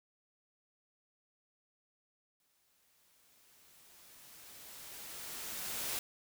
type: noise with exponential growth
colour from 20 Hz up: white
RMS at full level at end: -37 dBFS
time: 2.4-5.99 s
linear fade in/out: 1 ms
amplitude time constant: 780 ms
effects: none